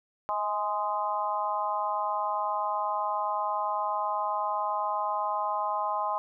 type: harmonic tone with a mistuned harmonic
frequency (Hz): 207.7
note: G#3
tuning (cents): 0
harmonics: 3 / 4 / 5 / 6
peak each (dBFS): -35 / -31 / -30 / -36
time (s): 0.29-6.18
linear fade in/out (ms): 0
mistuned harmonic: 3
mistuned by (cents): +27
effects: none